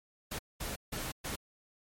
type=noise bursts at uneven times; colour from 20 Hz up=pink; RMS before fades=-38 dBFS; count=4; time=0.31-0.39 / 0.6-0.76 / 0.92-1.12 / 1.24-1.36 s; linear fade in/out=10 ms; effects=MP3 64 kbps